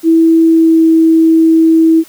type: tone with pitch glide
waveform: sine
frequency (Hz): 327 to 324.2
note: E4 to E4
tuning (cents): -14 to -29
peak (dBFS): -4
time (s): 0.03-2.04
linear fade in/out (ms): 50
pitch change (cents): -15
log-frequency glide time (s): 0.44-0.84
effects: white hiss -40 dBFS RMS until 2.08 s